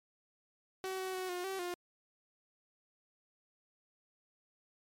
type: tone with pitch steps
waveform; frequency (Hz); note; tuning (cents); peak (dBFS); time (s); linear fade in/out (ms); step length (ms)
sawtooth; 378.1 / 375.7 / 371.3 / 357.4 / 384.2 / 354; F#4 / F#4 / F#4 / F4 / G4 / F4; +38 / +26 / +6 / +40 / -35 / +23; -33; 0.84-1.74; 0; 150
effects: MP3 64 kbps